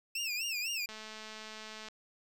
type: tone with vibrato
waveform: 25% pulse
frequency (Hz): 2601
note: E7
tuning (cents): -24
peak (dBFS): -30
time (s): 0.15-0.86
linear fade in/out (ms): 5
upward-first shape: sine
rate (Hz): 4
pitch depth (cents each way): 150
type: click train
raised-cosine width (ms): 0.2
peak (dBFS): -29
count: 217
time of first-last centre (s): 0.89-1.885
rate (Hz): 217
effects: none